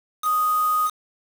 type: tone with quantisation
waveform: sine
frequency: 1244.5 Hz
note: D#6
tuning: in tune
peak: -18 dBFS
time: 0.22-0.91 s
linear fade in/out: 50 ms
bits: 5
effects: none